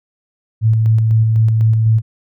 sine tone with tremolo, 111.2 Hz, A2, 19 cents sharp, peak -8 dBFS, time 0.61-2.02 s, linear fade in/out 50 ms, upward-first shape square, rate 4 Hz, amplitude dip 25%, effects none

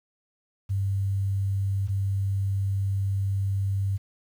sine tone pair in turn, 98 / 98 Hz, G2 / G2, 0 / 0 cents, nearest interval unison, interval 0 cents, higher neither, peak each -23 dBFS, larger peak neither, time 0.69-1.88 / 1.88-3.98 s, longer second, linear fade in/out 20 ms, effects 9-bit

